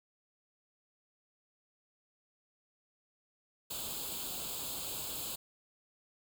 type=noise with comb filter; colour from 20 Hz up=white; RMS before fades=-40 dBFS; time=3.7-5.36 s; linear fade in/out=10 ms; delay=0.26 ms; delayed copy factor=+0.8; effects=none